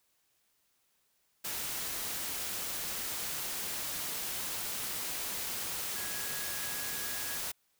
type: tone in noise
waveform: sine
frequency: 1661.2 Hz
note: G#6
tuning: in tune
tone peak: -45 dBFS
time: 5.95-7.38 s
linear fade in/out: 10 ms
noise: white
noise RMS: -37 dBFS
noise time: 1.44-7.52 s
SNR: -11 dB
effects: white hiss -74 dBFS RMS until 7.79 s